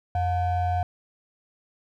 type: ring-modulated tone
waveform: triangle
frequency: 402.6 Hz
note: G4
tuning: 46 cents sharp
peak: -17 dBFS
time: 0.15-0.83 s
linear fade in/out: 2 ms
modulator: 315 Hz
effects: none